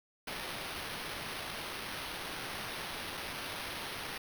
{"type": "noise with sample-and-hold", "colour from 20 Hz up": "blue", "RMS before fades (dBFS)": -41, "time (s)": [0.27, 4.18], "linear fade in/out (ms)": 5, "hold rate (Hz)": 7350, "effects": []}